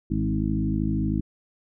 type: harmonic tone with a mistuned harmonic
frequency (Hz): 52.9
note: G#1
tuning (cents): +33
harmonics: 1 / 2 / 3 / 4 / 5 / 6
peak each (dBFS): -29 / -30 / -29 / -28 / -30 / -30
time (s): 0.1-1.21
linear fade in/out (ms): 10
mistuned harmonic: 4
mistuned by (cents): -23
effects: none